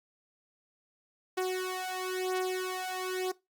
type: beating tone pair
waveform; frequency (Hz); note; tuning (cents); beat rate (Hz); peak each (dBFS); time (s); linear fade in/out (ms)
sawtooth; 370 / 371; F#4 / F#4; 0 / +5; 1; -30; 1.37-3.32; 10
effects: noise-tail reverb RT60 0.2 s tail -20 dB re dry + Opus 48 kbps